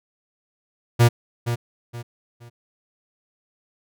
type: tone with echo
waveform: 45% pulse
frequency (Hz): 118.8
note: A#2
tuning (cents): +33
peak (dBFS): -11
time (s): 0.99-1.09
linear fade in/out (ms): 20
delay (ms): 470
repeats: 3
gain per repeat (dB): -10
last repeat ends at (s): 2.5
effects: none